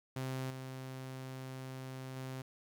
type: tone with level steps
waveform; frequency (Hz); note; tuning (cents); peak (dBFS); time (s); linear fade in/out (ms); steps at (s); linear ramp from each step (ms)
sawtooth; 130.9; C3; +1; -33 / -39 / -37; 0.16-2.42; 5; 0.5 / 2.16; 5
effects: 12-bit